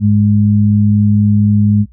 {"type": "tone pair together", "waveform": "sine", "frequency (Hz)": [103.63, 207.7], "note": ["G#2", "G#3"], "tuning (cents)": [-3, 0], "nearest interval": "octave", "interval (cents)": 1203, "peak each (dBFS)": -10, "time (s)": [0, 1.86], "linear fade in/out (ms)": 50, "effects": ["noise-tail reverb RT60 0.1 s tail -23 dB re dry", "added 60 Hz sine -39 dBFS peak until 1.92 s"]}